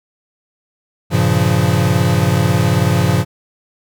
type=chord; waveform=square; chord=G half-diminished seventh; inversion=none; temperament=equal; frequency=98 / 116.54 / 138.59 / 174.61 Hz; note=G2 / Bb2 / Db3 / F3; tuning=0 / 0 / 0 / 0 cents; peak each=-18 dBFS; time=1.1-3.25 s; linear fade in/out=50 ms; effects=none